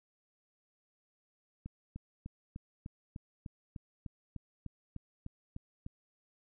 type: click train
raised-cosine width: 5 ms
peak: -30 dBFS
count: 15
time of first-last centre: 1.66-5.864 s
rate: 3.33 Hz
effects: none